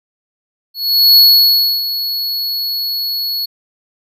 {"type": "tone with ADSR envelope", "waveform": "square", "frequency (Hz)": 4370, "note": "C#8", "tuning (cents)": -26, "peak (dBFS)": -4, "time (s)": [0.74, 3.46], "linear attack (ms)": 430, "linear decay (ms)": 650, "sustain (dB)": -13, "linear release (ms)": 13, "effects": []}